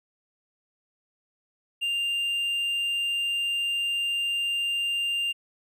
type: tone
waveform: triangle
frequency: 2794 Hz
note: F7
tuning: in tune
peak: -23 dBFS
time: 1.81-5.33 s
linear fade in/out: 20 ms
effects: none